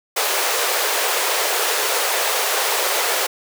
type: high-pass noise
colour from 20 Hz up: pink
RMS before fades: -20 dBFS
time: 0.16-3.27 s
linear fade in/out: 10 ms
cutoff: 410 Hz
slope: 48 dB/octave
effects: none